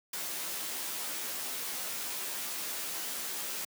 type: noise with comb filter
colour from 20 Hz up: white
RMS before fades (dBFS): -37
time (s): 0.13-3.65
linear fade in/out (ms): 5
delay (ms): 14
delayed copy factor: -0.75
effects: high-pass 200 Hz 12 dB/octave